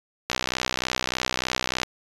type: click train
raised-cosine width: 0.2 ms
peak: -6 dBFS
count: 98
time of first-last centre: 0.3-1.832 s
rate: 63.3 Hz
effects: resampled to 24000 Hz